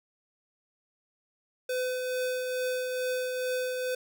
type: tone with tremolo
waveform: square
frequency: 506 Hz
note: B4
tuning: 42 cents sharp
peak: -28 dBFS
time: 1.69-3.95 s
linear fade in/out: 5 ms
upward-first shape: triangle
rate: 2.3 Hz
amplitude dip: 35%
effects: none